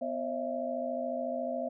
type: tone cluster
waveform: sine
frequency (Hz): 249.5 / 539 / 619 / 673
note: B3 / C#5 / D#5 / E5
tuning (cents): +18 / -49 / -9 / +36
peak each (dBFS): -38 / -37 / -38 / -35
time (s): 0.01-1.69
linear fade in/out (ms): 10
effects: none